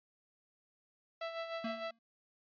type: tone with tremolo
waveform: sawtooth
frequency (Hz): 662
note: E5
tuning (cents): +7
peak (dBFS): -33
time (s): 1.21-1.91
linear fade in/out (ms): 5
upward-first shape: sine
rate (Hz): 6.6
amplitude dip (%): 55
type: tone with exponential decay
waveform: square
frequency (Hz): 229.1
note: A#3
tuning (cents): -30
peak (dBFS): -36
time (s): 1.64-1.99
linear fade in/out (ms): 5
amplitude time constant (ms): 74
effects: resampled to 11025 Hz